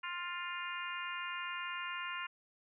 harmonic tone with a mistuned harmonic, 350.4 Hz, F4, 6 cents sharp, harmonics 3 / 4 / 5 / 6 / 7 / 8, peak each -43 / -44 / -46 / -48 / -47 / -46 dBFS, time 0.03-2.27 s, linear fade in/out 10 ms, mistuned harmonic 5, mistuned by +19 cents, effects none

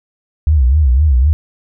sine tone with vibrato, 69.3 Hz, C#2, in tune, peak -7 dBFS, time 0.47-1.33 s, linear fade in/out 0 ms, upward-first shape sine, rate 3.9 Hz, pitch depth 220 cents each way, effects none

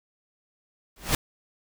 pink noise with exponential growth, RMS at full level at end -18 dBFS, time 0.96-1.15 s, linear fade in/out 2 ms, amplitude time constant 40 ms, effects none

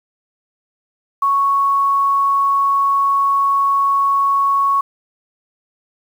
sine tone with quantisation, 1108.7 Hz, C#6, in tune, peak -12 dBFS, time 1.22-4.81 s, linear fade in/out 5 ms, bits 7, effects none

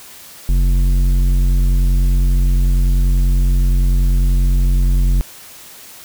triangle tone with tanh clipping, 45.22 Hz, F#1, 39 cents flat, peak -12 dBFS, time 0.49-5.21 s, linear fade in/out 0 ms, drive 15 dB, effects white hiss -38 dBFS RMS until 6.04 s

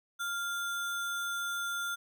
sine tone with sample-and-hold, 1396.9 Hz, F6, in tune, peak -32 dBFS, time 0.19-1.96 s, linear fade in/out 20 ms, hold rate 4900 Hz, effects none

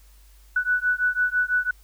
sine beating tone pair, 1480 / 1486 Hz, F#6 / F#6, 0 / +7 cents, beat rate 6 Hz, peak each -23 dBFS, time 0.56-1.71 s, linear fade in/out 5 ms, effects added 50 Hz sine -49 dBFS peak until 1.83 s + white hiss -59 dBFS RMS until 1.83 s

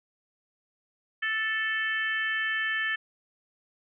harmonic tone, 440 Hz, A4, in tune, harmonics 3 / 4 / 5 / 6 / 7, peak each -38 / -27 / -37 / -39 / -37 dBFS, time 1.22-2.96 s, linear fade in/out 10 ms, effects none

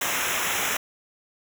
pink noise with comb filter, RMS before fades -26 dBFS, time 0.01-0.77 s, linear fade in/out 5 ms, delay 0.22 ms, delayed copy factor -1, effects none

